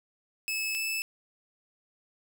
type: tone pair in turn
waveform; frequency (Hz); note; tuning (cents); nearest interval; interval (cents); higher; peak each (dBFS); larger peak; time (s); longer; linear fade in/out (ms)
sawtooth; 2599 / 2622; E7 / E7; -25 / -10; unison; 15; second; -26; neither; 0.48-0.75 / 0.75-1.02; neither; 0
effects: none